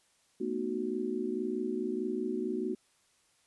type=chord; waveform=sine; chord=B dominant seventh; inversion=third; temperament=just; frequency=222.2 / 246.9 / 308.7 / 370.4 Hz; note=A3 / B3 / D#4 / F#4; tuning=+17 / 0 / -14 / +2 cents; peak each=-38 / -37 / -38 / -34 dBFS; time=0.4-2.75 s; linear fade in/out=10 ms; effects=white hiss -69 dBFS RMS until 3.46 s + resampled to 24000 Hz